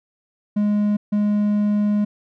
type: tone pair in turn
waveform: triangle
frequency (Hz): 207.7 / 207.7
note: G#3 / G#3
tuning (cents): 0 / 0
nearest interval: unison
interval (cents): 0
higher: neither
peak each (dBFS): -14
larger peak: neither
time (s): 0.56-0.97 / 1.12-2.05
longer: second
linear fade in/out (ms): 10
effects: none